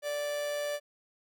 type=tone with amplitude modulation; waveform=45% pulse; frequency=585 Hz; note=D5; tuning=7 cents flat; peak=-30 dBFS; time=0.02-0.8 s; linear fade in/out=50 ms; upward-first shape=sine; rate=146 Hz; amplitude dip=30%; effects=none